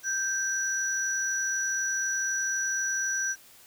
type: tone pair together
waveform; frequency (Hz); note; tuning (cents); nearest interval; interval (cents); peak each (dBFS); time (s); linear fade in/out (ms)
sine; 1568 / 5872; G6 / F#8; 0 / -14; octave + major seventh; 2286; -29 / -29; 0.03-3.36; 50
effects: white hiss -54 dBFS RMS until 3.66 s